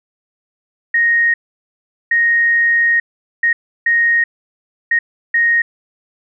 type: tone bursts at uneven times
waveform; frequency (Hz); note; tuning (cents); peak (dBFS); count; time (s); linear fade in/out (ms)
sine; 1866; A#6; +1; -10; 6; 0.94-1.34 / 2.11-3 / 3.43-3.53 / 3.86-4.24 / 4.91-4.99 / 5.34-5.62; 5
effects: none